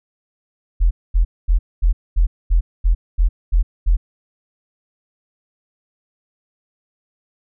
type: tone bursts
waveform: sine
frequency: 42.05 Hz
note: E1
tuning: 35 cents sharp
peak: -10 dBFS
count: 10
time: 0.8-3.97 s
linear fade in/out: 20 ms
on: 110 ms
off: 230 ms
effects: none